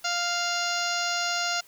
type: harmonic tone with a mistuned harmonic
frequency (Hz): 698.5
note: F5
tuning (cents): 0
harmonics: 1 / 2 / 3 / 4 / 5 / 6 / 7 / 8 / 9 / 10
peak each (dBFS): -32 / -30 / -37 / -34 / -39 / -35 / -34 / -36 / -38 / -40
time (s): 0.04-1.61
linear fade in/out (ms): 10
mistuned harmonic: 9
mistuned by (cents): +55
effects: white hiss -55 dBFS RMS until 1.67 s